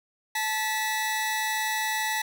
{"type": "tone pair together", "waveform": "sawtooth", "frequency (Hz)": [871, 1955.3], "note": ["A5", "B6"], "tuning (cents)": [-18, -18], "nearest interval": "octave + major second", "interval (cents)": 1400, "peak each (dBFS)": -25, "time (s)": [0.35, 2.22], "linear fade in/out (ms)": 5, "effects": []}